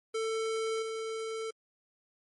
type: tone with level steps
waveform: square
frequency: 445.3 Hz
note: A4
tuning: 21 cents sharp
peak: -31 / -35 dBFS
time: 0.14-1.51 s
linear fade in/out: 10 ms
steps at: 0.82 s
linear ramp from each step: 5 ms
effects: MP3 48 kbps